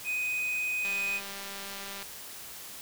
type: tone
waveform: triangle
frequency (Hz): 2500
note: D#7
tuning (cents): +8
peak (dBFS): -27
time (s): 0.04-1.21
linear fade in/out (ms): 50
type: click train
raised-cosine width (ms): 0.2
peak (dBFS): -24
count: 234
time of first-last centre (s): 0.85-2.027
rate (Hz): 198
effects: white hiss -44 dBFS RMS until 2.81 s